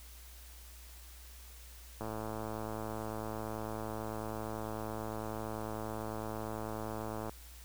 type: click train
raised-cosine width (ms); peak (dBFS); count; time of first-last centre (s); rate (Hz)
1; -26; 577; 2.01-7.294; 109
effects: added 60 Hz sine -51 dBFS peak until 7.64 s + white hiss -56 dBFS RMS until 7.64 s